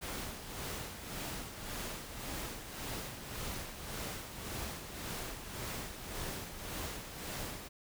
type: noise with tremolo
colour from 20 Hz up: pink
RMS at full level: -40 dBFS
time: 0.01-7.69 s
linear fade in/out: 20 ms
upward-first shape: sine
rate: 1.8 Hz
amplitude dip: 55%
effects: none